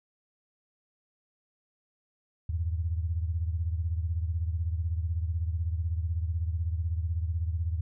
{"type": "beating tone pair", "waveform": "sine", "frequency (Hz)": [81, 97], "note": ["E2", "G2"], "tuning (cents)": [-30, -18], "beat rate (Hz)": 16, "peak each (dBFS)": [-28, -34], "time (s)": [2.49, 7.81], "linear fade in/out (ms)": 5, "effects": []}